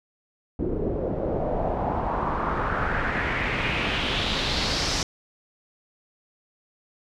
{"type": "noise with low-pass filter sweep", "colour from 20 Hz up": "pink", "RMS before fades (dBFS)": -26, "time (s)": [0.59, 5.03], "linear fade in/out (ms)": 2, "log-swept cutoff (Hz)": [370, 5700], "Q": 3, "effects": []}